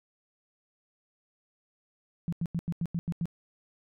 sine tone bursts, 169.1 Hz, E3, 44 cents sharp, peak -27 dBFS, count 8, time 2.28-3.256 s, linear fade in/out 0 ms, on 45 ms, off 88 ms, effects none

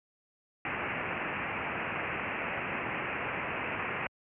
white low-pass noise, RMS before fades -35 dBFS, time 0.65-4.07 s, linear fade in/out 2 ms, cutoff 2700 Hz, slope 96 dB/octave, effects high-pass 80 Hz 12 dB/octave

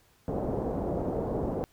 white low-pass noise, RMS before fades -31 dBFS, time 0.28-1.64 s, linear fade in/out 0 ms, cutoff 630 Hz, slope 24 dB/octave, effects pink hiss -64 dBFS RMS until 1.72 s

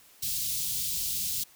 white band-stop noise, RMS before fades -31 dBFS, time 0.22-1.44 s, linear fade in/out 10 ms, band 180 to 3300 Hz, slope 24 dB/octave, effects white hiss -57 dBFS RMS until 1.55 s

